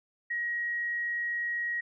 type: tone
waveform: sine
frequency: 1896 Hz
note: A#6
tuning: 29 cents sharp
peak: -29 dBFS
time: 0.3-1.81 s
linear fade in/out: 10 ms
effects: none